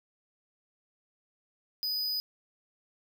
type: tone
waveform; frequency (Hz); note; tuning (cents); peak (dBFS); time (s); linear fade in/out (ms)
square; 4978; D#8; 0; -30; 1.83-2.2; 0
effects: none